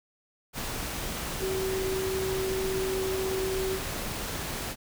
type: tone in noise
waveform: sine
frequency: 380 Hz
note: F#4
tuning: 46 cents sharp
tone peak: -28 dBFS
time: 1.39-3.8 s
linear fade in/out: 50 ms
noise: pink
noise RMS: -34 dBFS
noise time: 0.53-4.76 s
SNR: +3 dB
effects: none